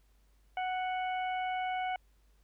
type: harmonic tone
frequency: 740 Hz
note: F#5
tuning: in tune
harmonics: 1 / 2 / 3 / 4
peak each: -32 / -43 / -42 / -48 dBFS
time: 0.57-1.96 s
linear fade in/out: 2 ms
effects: added 50 Hz sine -63 dBFS peak until 2.43 s + pink hiss -74 dBFS RMS until 2.43 s